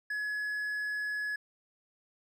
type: tone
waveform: triangle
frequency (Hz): 1693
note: G#6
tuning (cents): +33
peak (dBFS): -30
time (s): 0.1-1.36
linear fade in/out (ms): 5
effects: none